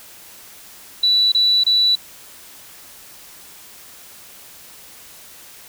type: tone bursts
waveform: sine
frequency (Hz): 3951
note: B7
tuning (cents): 0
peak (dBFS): -12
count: 3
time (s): 1.03-1.954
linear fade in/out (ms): 5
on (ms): 290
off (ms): 27
effects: white hiss -42 dBFS RMS until 5.68 s